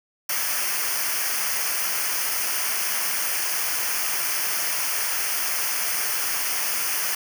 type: noise with comb filter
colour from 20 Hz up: white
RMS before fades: -25 dBFS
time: 0.29-7.15 s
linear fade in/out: 5 ms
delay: 0.26 ms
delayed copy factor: -0.8
effects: none